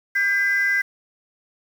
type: tone pair together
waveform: sine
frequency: 1597.7 / 2013 Hz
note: G6 / B6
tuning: +33 / +33 cents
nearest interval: major third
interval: 400 cents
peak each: -19 dBFS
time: 0.15-0.82 s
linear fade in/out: 10 ms
effects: tanh soft clip ceiling -12 dBFS + 7-bit